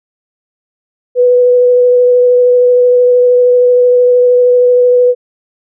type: tone with vibrato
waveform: sine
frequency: 493.9 Hz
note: B4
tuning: in tune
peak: -4 dBFS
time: 1.15-5.15 s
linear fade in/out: 50 ms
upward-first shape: sine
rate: 13 Hz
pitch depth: 10 cents each way
effects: none